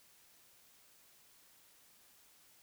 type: silence
effects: white hiss -65 dBFS RMS until 2.62 s